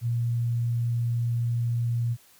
sine tone, 118.2 Hz, A#2, 24 cents sharp, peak -23 dBFS, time 0.01-2.17 s, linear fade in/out 50 ms, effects white hiss -57 dBFS RMS until 2.39 s

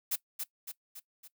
blue noise with echo, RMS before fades -31 dBFS, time 0.11-0.16 s, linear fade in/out 10 ms, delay 280 ms, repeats 4, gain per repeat -5 dB, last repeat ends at 1.28 s, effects noise-tail reverb RT60 0.1 s tail -19 dB re dry

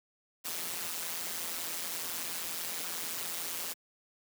white noise with amplitude modulation, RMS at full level -34 dBFS, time 0.44-3.74 s, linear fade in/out 20 ms, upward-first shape sine, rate 169 Hz, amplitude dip 75%, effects high-pass 150 Hz 12 dB/octave

